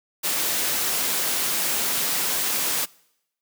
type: noise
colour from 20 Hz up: white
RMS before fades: -24 dBFS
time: 0.23-2.86 s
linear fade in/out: 20 ms
effects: noise-tail reverb RT60 0.8 s tail -24 dB re dry + high-pass 150 Hz 12 dB/octave